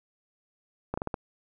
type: slowing click train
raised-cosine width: 1 ms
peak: -16 dBFS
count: 5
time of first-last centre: 0.94-1.142 s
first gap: 35 ms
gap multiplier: 1.25
effects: none